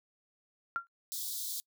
sine tone with exponential decay, 1380 Hz, F6, 21 cents flat, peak -26 dBFS, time 0.76-0.87 s, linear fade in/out 0 ms, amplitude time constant 23 ms
white high-pass noise, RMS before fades -38 dBFS, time 1.12-1.6 s, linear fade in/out 0 ms, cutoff 3400 Hz, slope 96 dB/octave
effects noise-tail reverb RT60 0.1 s tail -26 dB re dry

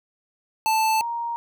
square / sine tone pair in turn, 880 / 936.6 Hz, A5 / A#5, 0 / +8 cents, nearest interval minor second, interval 108 cents, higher second, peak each -19 / -25 dBFS, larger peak first, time 0.66-1.01 / 1.01-1.36 s, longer neither, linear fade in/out 0 ms, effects none

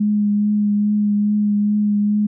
sine tone with vibrato, 207.7 Hz, G#3, in tune, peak -14 dBFS, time 0-2.27 s, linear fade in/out 10 ms, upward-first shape triangle, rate 2.4 Hz, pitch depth 19 cents each way, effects none

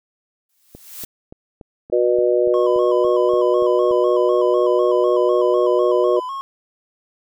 blue noise with exponential growth, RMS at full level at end -29 dBFS, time 0.49-1.05 s, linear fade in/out 5 ms, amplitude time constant 120 ms
click train, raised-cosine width 2 ms, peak -24 dBFS, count 12, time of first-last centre 0.75-3.911 s, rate 3.48 Hz
harmonic tone, 121.8 Hz, B2, 24 cents flat, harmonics 3 / 4 / 5, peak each -17 / -18 / -19 dBFS, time 1.92-6.2 s, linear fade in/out 10 ms
triangle tone with vibrato, 1046.5 Hz, C6, in tune, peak -23 dBFS, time 2.54-6.41 s, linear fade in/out 0 ms, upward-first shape square, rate 4 Hz, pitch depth 67 cents each way
effects none

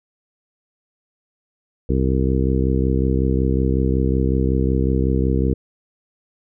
harmonic tone, 65.41 Hz, C2, in tune, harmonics 1 / 2 / 3 / 4 / 5 / 6 / 7, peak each -19 / -22 / -24 / -25 / -26 / -27 / -27 dBFS, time 1.89-5.54 s, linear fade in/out 5 ms, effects none

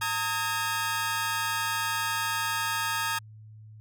sawtooth tone cluster, 910 / 1258 / 1638 Hz, A#5 / D#6 / G#6, -42 / +19 / -24 cents, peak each -28 dBFS, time 0.01-3.19 s, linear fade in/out 10 ms, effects added 108 Hz sine -45 dBFS peak until 3.8 s

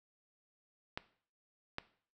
clicks, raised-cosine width 0.3 ms, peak -21 dBFS, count 2, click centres 0.975 / 1.784 s, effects noise-tail reverb RT60 0.5 s tail -17 dB re dry

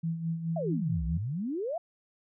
sine tone with tremolo, 164.81 Hz, E3, in tune, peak -27 dBFS, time 0.03-1.18 s, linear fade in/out 10 ms, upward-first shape sine, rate 4.7 Hz, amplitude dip 60%
sine exponential two-way sweep, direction down then up, 715 to 59 to 715 Hz, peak -30 dBFS, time 0.56-1.78 s, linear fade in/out 5 ms, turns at 1.05 s
effects none

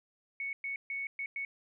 sine tone bursts at uneven times, 2217 Hz, C#7, in tune, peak -34 dBFS, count 5, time 0.4-0.53 / 0.64-0.76 / 0.9-1.07 / 1.19-1.26 / 1.36-1.45 s, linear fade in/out 2 ms, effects none

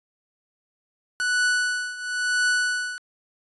45% pulse tone with tremolo, 1481 Hz, F#6, 1 cent sharp, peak -18 dBFS, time 1.2-2.98 s, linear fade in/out 0 ms, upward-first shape triangle, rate 0.98 Hz, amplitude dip 85%, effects resampled to 24000 Hz

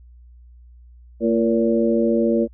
harmonic tone with a mistuned harmonic, 114.1 Hz, A#2, 37 cents flat, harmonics 2 / 3 / 4 / 5, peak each -19 / -21 / -22 / -23 dBFS, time 1.2-2.48 s, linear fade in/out 50 ms, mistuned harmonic 4, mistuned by +50 cents, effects added 60 Hz sine -43 dBFS peak until 2.53 s

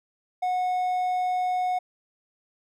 triangle tone, 731 Hz, F#5, 21 cents flat, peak -21 dBFS, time 0.42-1.79 s, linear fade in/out 10 ms, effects none

